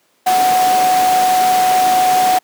sine tone in noise, 740 Hz, F#5, in tune, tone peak -10 dBFS, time 0.26-2.39 s, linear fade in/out 10 ms, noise pink, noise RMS -20 dBFS, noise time 0.26-2.39 s, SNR +7 dB, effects pink hiss -58 dBFS RMS until 2.43 s + high-pass 300 Hz 12 dB/octave

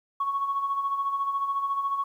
sine tone with tremolo, 1108.7 Hz, C#6, in tune, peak -22 dBFS, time 0.2-2.04 s, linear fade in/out 5 ms, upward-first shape sine, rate 14 Hz, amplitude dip 55%, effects tanh soft clip ceiling -18 dBFS + 10-bit

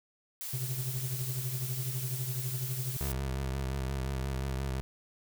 blue noise, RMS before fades -39 dBFS, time 0.41-3.12 s, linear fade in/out 0 ms
triangle tone with tremolo, 128 Hz, C3, 38 cents flat, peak -28 dBFS, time 0.53-2.97 s, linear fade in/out 5 ms, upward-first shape triangle, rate 12 Hz, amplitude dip 75%
25% pulse tone with vibrato, 66.6 Hz, C2, 31 cents sharp, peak -28 dBFS, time 3.01-4.81 s, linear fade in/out 0 ms, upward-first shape sine, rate 5.7 Hz, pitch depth 51 cents each way
effects none

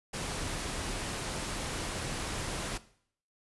pink noise, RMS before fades -36 dBFS, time 0.13-2.78 s, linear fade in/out 10 ms, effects noise-tail reverb RT60 0.6 s tail -17 dB re dry + resampled to 24000 Hz

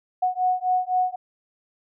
sine beating tone pair, 733 / 736.9 Hz, F#5 / F#5, -16 / -7 cents, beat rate 3.9 Hz, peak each -23 dBFS, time 0.22-1.16 s, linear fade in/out 10 ms, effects none

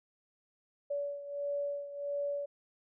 sine beating tone pair, 571 / 572.5 Hz, D5 / D5, -49 / -44 cents, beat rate 1.5 Hz, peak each -35 / -40 dBFS, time 0.9-2.46 s, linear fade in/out 10 ms, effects none

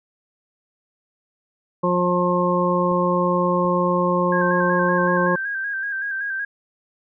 harmonic tone, 178.1 Hz, F3, 34 cents sharp, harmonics 1 / 2 / 3 / 5 / 6, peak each -22 / -24 / -22 / -28 / -22 dBFS, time 1.83-5.36 s, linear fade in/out 10 ms
clicks, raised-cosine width 2 ms, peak -26 dBFS, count 2, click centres 2.916 / 3.651 s
sine tone with vibrato, 1600 Hz, G6, 35 cents sharp, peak -23 dBFS, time 4.32-6.45 s, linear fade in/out 5 ms, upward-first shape square, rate 5.3 Hz, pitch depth 41 cents each way
effects none

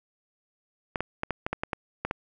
clicks, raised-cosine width 0.5 ms, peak -13 dBFS, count 10, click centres 0.958 / 1.006 / 1.234 / 1.307 / 1.465 / 1.53 / 1.635 / 1.732 / 2.05 / 2.111 s, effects none

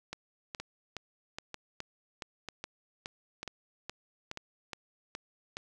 two click trains, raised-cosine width 0.2 ms, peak -21 / -22 dBFS, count 14 / 5, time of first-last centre 0.13-5.569 / 0.6-4.374 s, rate 2.39 / 1.06 Hz, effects none

